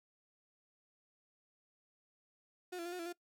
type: tone with pitch steps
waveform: 35% pulse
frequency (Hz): 361.5 / 338.8 / 349.7 / 361.9 / 336.3 / 350.1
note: F#4 / E4 / F4 / F#4 / E4 / F4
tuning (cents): -40 / +48 / +2 / -38 / +35 / +4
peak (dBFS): -39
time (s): 2.72-3.128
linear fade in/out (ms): 10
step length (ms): 68
effects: noise-tail reverb RT60 0.1 s tail -21 dB re dry